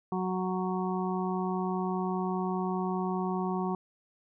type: harmonic tone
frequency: 185 Hz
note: F#3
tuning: in tune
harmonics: 1 / 2 / 4 / 5 / 6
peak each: -31 / -34 / -37 / -38 / -39 dBFS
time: 0.12-3.75 s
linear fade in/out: 2 ms
effects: none